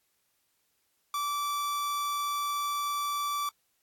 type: tone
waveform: 45% pulse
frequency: 1161 Hz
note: D6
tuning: 20 cents flat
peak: -29 dBFS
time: 1.14-3.49 s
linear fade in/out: 2 ms
effects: white hiss -74 dBFS RMS until 3.82 s + AAC 64 kbps